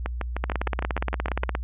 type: two click trains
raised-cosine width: 0.5 ms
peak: -13 / -10 dBFS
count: 10 / 20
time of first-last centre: 0.06-1.436 / 0.44-1.551 s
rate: 6.54 / 17.1 Hz
effects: added 60 Hz sine -28 dBFS peak until 1.63 s + resampled to 8000 Hz